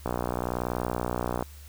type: click train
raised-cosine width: 1 ms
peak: -14 dBFS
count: 84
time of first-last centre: 0.06-1.425 s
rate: 60.8 Hz
effects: added 73 Hz sine -44 dBFS peak until 1.68 s + white hiss -53 dBFS RMS until 1.68 s